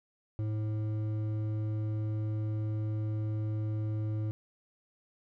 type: tone with hard clipping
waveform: triangle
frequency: 107.7 Hz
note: A2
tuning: 37 cents flat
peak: -32 dBFS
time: 0.39-4.31 s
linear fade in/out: 0 ms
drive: 12 dB
effects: none